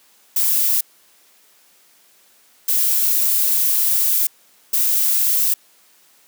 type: noise bursts at uneven times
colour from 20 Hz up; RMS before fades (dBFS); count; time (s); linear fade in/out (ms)
violet; -17; 3; 0.36-0.81 / 2.68-4.27 / 4.73-5.54; 5
effects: white hiss -54 dBFS RMS until 6.27 s + high-pass 200 Hz 12 dB/octave